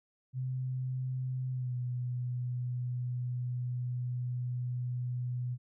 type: tone with pitch glide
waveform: sine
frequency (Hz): 128.7 to 123.81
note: C3 to B2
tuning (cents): -28 to +5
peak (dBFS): -32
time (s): 0.33-5.58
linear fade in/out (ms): 50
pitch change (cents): -67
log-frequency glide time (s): 1.51-1.75
effects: none